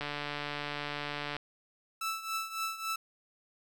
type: click train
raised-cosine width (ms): 0.3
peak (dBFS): -20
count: 199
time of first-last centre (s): 0.01-1.366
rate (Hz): 146
type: tone with tremolo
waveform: sawtooth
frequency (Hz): 1318.5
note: E6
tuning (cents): 0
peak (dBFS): -27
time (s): 2.01-2.96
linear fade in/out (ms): 5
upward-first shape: triangle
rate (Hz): 3.6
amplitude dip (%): 80
effects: none